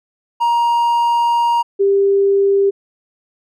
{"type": "tone pair in turn", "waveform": ["triangle", "sine"], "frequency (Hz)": [942, 396.1], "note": ["A#5", "G4"], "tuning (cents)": [18, 18], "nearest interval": "octave + minor third", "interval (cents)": 1500, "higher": "first", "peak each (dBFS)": -10, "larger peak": "neither", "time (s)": [[0.4, 1.63], [1.79, 2.71]], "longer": "first", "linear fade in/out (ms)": 20, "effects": []}